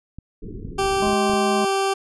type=clicks; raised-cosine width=5 ms; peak=-24 dBFS; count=8; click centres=0.186 / 0.652 / 0.685 / 0.857 / 1.07 / 1.131 / 1.297 / 1.335 s
type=low-pass noise; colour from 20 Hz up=pink; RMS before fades=-34 dBFS; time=0.42-1.12 s; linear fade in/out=10 ms; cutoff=450 Hz; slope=96 dB/octave
type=tone; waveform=20% pulse; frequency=389.8 Hz; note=G4; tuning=10 cents flat; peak=-14 dBFS; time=0.78-1.94 s; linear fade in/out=10 ms
type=harmonic tone; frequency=210 Hz; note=G#3; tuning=19 cents sharp; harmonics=1 / 3 / 5; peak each=-23 / -28 / -30 dBFS; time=1.02-1.65 s; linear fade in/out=5 ms
effects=resampled to 24000 Hz